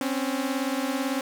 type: beating tone pair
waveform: sawtooth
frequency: 260.7 / 278.7 Hz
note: C4 / C#4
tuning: -6 / +9 cents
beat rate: 18 Hz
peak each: -24 / -25 dBFS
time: 0.01-1.21 s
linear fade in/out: 2 ms
effects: none